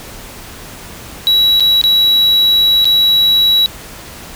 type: tone with dropouts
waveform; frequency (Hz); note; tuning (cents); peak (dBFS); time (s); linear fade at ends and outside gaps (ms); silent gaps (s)
triangle; 3900; B7; -23; -6; 1.27-3.66; 0; 1.598-1.605 / 1.814-1.839 / 2.845-2.854
effects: pink hiss -32 dBFS RMS until 4.35 s